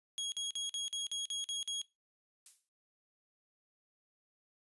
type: tone bursts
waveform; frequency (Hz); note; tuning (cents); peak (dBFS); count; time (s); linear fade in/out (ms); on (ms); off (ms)
sawtooth; 3303; G#7; -10; -32; 9; 0.18-1.816; 0; 140; 47
type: noise with exponential decay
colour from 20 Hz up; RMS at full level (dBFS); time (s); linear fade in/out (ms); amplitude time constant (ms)
violet; -46; 2.46-2.69; 2; 49
effects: noise-tail reverb RT60 0.2 s tail -20 dB re dry + resampled to 24000 Hz